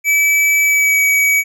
square tone with pitch glide, 2300 to 2271 Hz, D7 to C#7, -37 to +41 cents, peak -11 dBFS, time 0.04-1.44 s, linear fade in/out 50 ms, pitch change -22 cents, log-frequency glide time 0.62-1.01 s, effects none

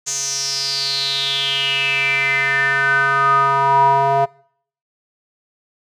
square tone with band-pass filter sweep, 137.9 Hz, C#3, 9 cents flat, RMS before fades -17 dBFS, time 0.06-4.26 s, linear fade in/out 20 ms, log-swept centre 6700 to 770 Hz, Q 7.6, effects noise-tail reverb RT60 0.6 s tail -23 dB re dry

